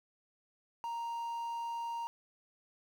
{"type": "tone", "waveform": "triangle", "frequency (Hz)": 932.3, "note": "A#5", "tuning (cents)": 0, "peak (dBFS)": -34, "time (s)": [0.84, 2.07], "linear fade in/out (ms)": 0, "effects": ["10-bit"]}